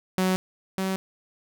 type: tone pair in turn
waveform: sawtooth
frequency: 186.2 / 190.22 Hz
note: F#3 / F#3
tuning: +11 / +48 cents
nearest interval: unison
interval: 37 cents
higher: second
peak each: -17 / -21 dBFS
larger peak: first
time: 0.18-0.36 / 0.78-0.96 s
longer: neither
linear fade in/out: 0 ms
effects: none